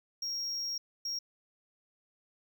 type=tone bursts at uneven times; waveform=triangle; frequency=5588 Hz; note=F8; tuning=in tune; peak=-32 dBFS; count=2; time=0.22-0.78 / 1.05-1.19 s; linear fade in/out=5 ms; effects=none